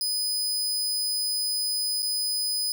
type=tone with dropouts; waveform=sawtooth; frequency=5000 Hz; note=D#8; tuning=8 cents sharp; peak=-22 dBFS; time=0.01-2.72 s; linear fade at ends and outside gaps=1 ms; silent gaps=2.022-2.028 s; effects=none